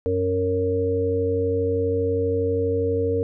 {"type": "harmonic tone with a mistuned harmonic", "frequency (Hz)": 92.4, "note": "F#2", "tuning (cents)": -2, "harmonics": [1, 3, 5, 6], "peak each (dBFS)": [-26, -29, -21, -33], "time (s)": [0.06, 3.23], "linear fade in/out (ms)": 0, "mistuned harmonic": 1, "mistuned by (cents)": 31, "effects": []}